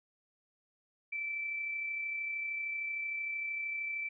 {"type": "tone with amplitude modulation", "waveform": "sine", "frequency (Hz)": 2327, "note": "D7", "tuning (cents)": -17, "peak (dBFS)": -33, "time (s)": [1.12, 4.09], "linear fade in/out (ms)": 10, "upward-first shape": "sine", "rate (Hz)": 33.1, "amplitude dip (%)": 30, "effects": []}